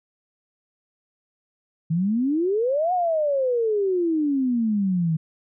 sine exponential two-way sweep, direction up then down, 155.56 to 742 to 155.56 Hz, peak -19 dBFS, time 1.9-5.17 s, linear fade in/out 10 ms, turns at 2.93 s, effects none

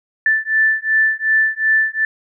sine beating tone pair, 1760 / 1762.7 Hz, A6 / A6, 0 / +3 cents, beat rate 2.7 Hz, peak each -16 dBFS, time 0.26-2.05 s, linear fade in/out 2 ms, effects none

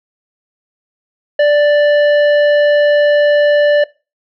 sine tone with hard clipping, 587.3 Hz, D5, in tune, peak -9 dBFS, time 1.39-3.84 s, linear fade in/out 5 ms, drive 12 dB, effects noise-tail reverb RT60 0.3 s tail -22 dB re dry + low-pass 3000 Hz 12 dB/octave

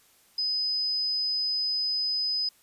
sine tone, 5020 Hz, D#8, 15 cents sharp, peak -25 dBFS, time 0.38-2.49 s, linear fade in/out 5 ms, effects white hiss -61 dBFS RMS until 2.62 s + resampled to 32000 Hz

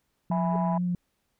sine tone with vibrato, 177.2 Hz, F3, 25 cents sharp, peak -24 dBFS, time 0.3-0.95 s, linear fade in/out 2 ms, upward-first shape triangle, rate 4.2 Hz, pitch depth 16 cents each way
sine chord, E major, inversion none, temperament equal, 659.3 / 830.6 / 987.8 Hz, E5 / G#5 / B5, 0 / 0 / 0 cents, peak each -31 dBFS, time 0.31-0.78 s, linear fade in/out 5 ms
sine tone with exponential growth, 421.4 Hz, G#4, 25 cents sharp, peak -30 dBFS, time 0.49-0.56 s, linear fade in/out 0 ms, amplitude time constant 15 ms
effects tanh soft clip ceiling -16 dBFS + pink hiss -75 dBFS RMS until 1.39 s

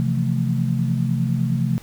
sine chord, F major seventh, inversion second, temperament equal with one note detuned, 130.81 / 164.81 / 174.61 / 221.3 Hz, C3 / E3 / F3 / A3, 0 / 0 / 0 / +10 cents, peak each -21 / -25 / -25 / -25 dBFS, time 0-1.78 s, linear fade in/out 0 ms, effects pink hiss -46 dBFS RMS until 1.82 s

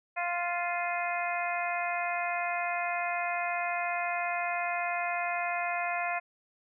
harmonic tone with a mistuned harmonic, 349.2 Hz, F4, in tune, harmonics 2 / 3 / 4 / 5 / 6 / 7, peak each -32 / -38 / -39 / -39 / -37 / -37 dBFS, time 0.16-6.2 s, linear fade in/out 20 ms, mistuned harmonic 7, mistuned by +32 cents, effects none

